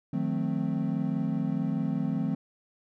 triangle chord, D# diminished seventh, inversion none, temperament equal with one note detuned, 155.56 / 180.56 / 220 / 261.6 Hz, D#3 / F#3 / A3 / C4, 0 / -42 / 0 / 0 cents, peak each -30 dBFS, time 0.13-2.35 s, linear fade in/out 5 ms, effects none

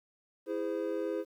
triangle chord, E augmented, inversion none, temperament just, 329.6 / 412 / 515 Hz, E4 / G#4 / B#4, 0 / -14 / -28 cents, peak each -34 dBFS, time 0.46-1.25 s, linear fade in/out 50 ms, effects 11-bit

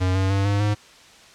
square tone with pitch steps, 92.5 / 95.32 / 98.23 / 101.22 / 104.31 Hz, F#2 / G2 / G2 / G#2 / G#2, 0 / -48 / +4 / -44 / +8 cents, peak -19 dBFS, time 0-0.75 s, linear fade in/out 20 ms, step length 150 ms, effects white hiss -48 dBFS RMS until 1.34 s + low-pass 6000 Hz 12 dB/octave

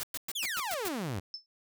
white noise bursts, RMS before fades -36 dBFS, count 7, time 0-0.884 s, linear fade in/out 0 ms, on 32 ms, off 110 ms
sawtooth exponential sweep, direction down, 3600 to 86 Hz, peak -29 dBFS, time 0.35-1.2 s, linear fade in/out 10 ms
sine tone with exponential decay, 5274 Hz, E8, in tune, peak -33 dBFS, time 1.34-1.46 s, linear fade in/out 1 ms, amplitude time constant 24 ms
effects none

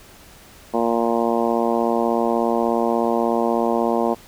harmonic tone, 116.54 Hz, A#2, in tune, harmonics 2 / 3 / 4 / 5 / 6 / 7 / 8 / 9, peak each -23 / -24 / -24 / -25 / -25 / -28 / -28 / -31 dBFS, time 0.73-4.15 s, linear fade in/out 20 ms, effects pink hiss -46 dBFS RMS until 4.27 s

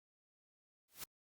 white noise with exponential growth, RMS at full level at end -41 dBFS, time 0.88-1.04 s, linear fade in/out 5 ms, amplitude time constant 33 ms, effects Opus 48 kbps

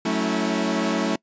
sawtooth chord, F# minor seventh, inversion none, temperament equal with one note detuned, 185 / 220 / 277.2 / 324.2 Hz, F#3 / A3 / C#4 / E4, 0 / 0 / 0 / -29 cents, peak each -24 / -21 / -24 / -23 dBFS, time 0.05-1.16 s, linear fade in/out 5 ms, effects noise-tail reverb RT60 0.1 s tail -25 dB re dry + resampled to 16000 Hz

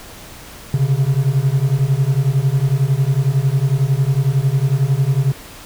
triangle beating tone pair, 130.3 / 141.3 Hz, C3 / C#3, -7 / +34 cents, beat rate 11 Hz, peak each -14 dBFS, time 0.74-5.32 s, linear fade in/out 2 ms, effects pink hiss -37 dBFS RMS until 5.65 s

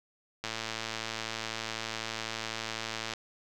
click train, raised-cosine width 0.2 ms, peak -17 dBFS, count 303, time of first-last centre 0.44-3.136 s, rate 112 Hz, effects none

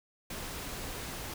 pink noise, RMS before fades -40 dBFS, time 0.3-1.34 s, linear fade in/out 5 ms, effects none

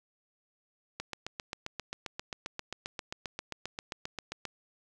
click train, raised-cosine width 0.2 ms, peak -19 dBFS, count 27, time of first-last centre 1-4.453 s, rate 7.53 Hz, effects none

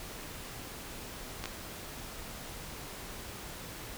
clicks, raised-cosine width 0.2 ms, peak -19 dBFS, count 2, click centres 1.44 / 1.457 s, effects pink hiss -44 dBFS RMS until 3.97 s

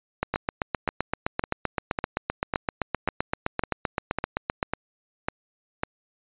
two click trains, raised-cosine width 0.5 ms, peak -10 / -9 dBFS, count 11 / 35, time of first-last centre 0.34-5.835 / 0.23-4.628 s, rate 1.82 / 7.73 Hz, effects resampled to 8000 Hz

